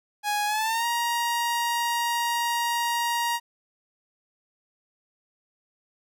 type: tone with pitch glide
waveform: sawtooth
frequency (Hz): 830.6 to 943.1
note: G#5 to A#5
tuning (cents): 0 to +20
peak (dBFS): -20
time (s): 0.23-3.4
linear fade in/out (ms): 50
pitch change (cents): +220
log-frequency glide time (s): 0.46-0.86
effects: none